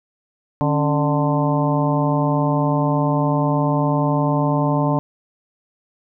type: harmonic tone with a mistuned harmonic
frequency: 148.3 Hz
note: D3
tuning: 17 cents sharp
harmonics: 1 / 2 / 3 / 4 / 5 / 6 / 7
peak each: -19 / -21 / -30 / -24 / -29 / -25 / -27 dBFS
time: 0.61-4.99 s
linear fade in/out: 0 ms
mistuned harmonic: 2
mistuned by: -100 cents
effects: none